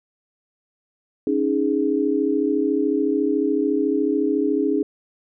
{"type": "chord", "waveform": "sine", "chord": "C# suspended second", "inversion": "none", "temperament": "equal", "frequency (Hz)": [277.2, 311.1, 415.3], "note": ["C#4", "D#4", "G#4"], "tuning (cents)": [0, 0, 0], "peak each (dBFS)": -22, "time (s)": [1.27, 4.83], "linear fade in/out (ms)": 2, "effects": []}